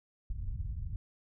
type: low-pass noise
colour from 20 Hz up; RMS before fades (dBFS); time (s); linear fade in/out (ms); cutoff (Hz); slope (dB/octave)
pink; -37; 0.3-0.96; 2; 110; 24
effects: none